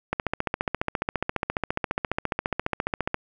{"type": "click train", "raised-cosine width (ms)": 0.5, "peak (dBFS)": -9, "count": 45, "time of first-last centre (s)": [0.13, 3.144], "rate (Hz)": 14.6, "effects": []}